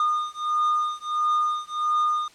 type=beating tone pair; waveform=triangle; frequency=1220 / 1221.5 Hz; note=D#6 / D#6; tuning=-34 / -32 cents; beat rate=1.5 Hz; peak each=-23 dBFS; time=0-2.28 s; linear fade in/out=2 ms; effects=white hiss -53 dBFS RMS until 2.34 s + low-pass 7000 Hz 12 dB/octave